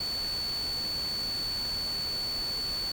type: tone in noise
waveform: sine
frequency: 4462 Hz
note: C#8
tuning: 11 cents sharp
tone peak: -30 dBFS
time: 0-2.92 s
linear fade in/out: 5 ms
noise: pink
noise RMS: -41 dBFS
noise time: 0-2.92 s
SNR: +8 dB
effects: none